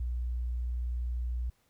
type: tone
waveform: sine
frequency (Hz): 60.5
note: B1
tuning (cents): -35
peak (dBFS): -30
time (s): 0-1.5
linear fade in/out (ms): 5
effects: pink hiss -71 dBFS RMS until 1.69 s